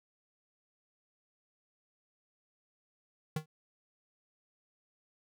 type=tone with exponential decay; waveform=square; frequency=155.56 Hz; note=D#3; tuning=in tune; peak=-30 dBFS; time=3.36-3.46 s; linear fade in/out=5 ms; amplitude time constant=21 ms; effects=none